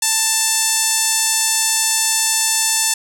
sawtooth tone with band-pass filter, 886 Hz, A5, 12 cents sharp, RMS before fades -17 dBFS, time 0.02-2.94 s, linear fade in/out 5 ms, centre 8000 Hz, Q 1.8, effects none

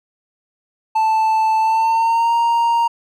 triangle tone with pitch glide, 880 to 932.3 Hz, A5 to A#5, 0 to 0 cents, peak -11 dBFS, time 0.95-2.88 s, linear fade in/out 10 ms, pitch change +100 cents, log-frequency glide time 1.59-2.34 s, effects none

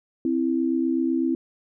sine tone pair together, 261.6 / 329.6 Hz, C4 / E4, 0 / 0 cents, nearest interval major third, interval 400 cents, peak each -23 / -23 dBFS, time 0.25-1.35 s, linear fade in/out 2 ms, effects none

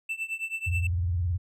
triangle tone with tremolo, 2661 Hz, E7, 16 cents sharp, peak -25 dBFS, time 0.09-0.87 s, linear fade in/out 5 ms, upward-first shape triangle, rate 9.3 Hz, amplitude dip 95%
sine tone with vibrato, 87.31 Hz, F2, in tune, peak -24 dBFS, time 0.66-1.38 s, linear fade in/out 20 ms, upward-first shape triangle, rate 19 Hz, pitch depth 210 cents each way
effects none

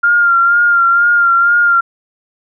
sine tone with vibrato, 1396.9 Hz, F6, in tune, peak -7 dBFS, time 0.03-1.81 s, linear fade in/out 10 ms, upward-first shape sine, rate 2.1 Hz, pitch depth 32 cents each way, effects none

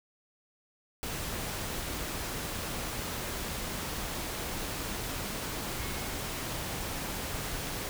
sine tone in noise, 2170 Hz, C#7, 37 cents flat, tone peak -47 dBFS, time 5.79-6.07 s, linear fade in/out 0 ms, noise pink, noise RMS -36 dBFS, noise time 1.03-7.89 s, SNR -14 dB, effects none

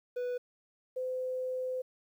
triangle / sine tone pair in turn, 493.5 / 511.2 Hz, B4 / C5, -1 / -40 cents, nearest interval minor second, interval 61 cents, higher second, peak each -30 / -32 dBFS, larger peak first, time 0.16-0.38 / 0.96-1.82 s, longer second, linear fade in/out 10 ms, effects 11-bit

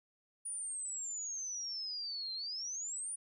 sine exponential two-way sweep, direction down then up, 9670 to 4097 to 9670 Hz, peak -38 dBFS, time 0.45-3.16 s, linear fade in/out 10 ms, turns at 2.34 s, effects none

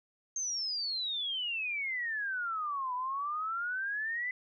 sine exponential two-way sweep, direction down then up, 6420 to 984 to 2026 Hz, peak -32 dBFS, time 0.36-4.31 s, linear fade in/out 2 ms, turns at 2.94 s, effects none

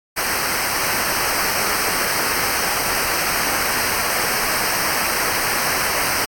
pink noise with comb filter, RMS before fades -21 dBFS, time 0.16-6.26 s, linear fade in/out 20 ms, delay 0.28 ms, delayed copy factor -0.85, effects AAC 64 kbps

